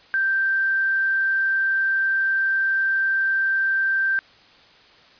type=tone with quantisation; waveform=sine; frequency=1568 Hz; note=G6; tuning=in tune; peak=-18 dBFS; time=0.14-4.19 s; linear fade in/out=0 ms; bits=8; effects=white hiss -51 dBFS RMS until 5.19 s + resampled to 11025 Hz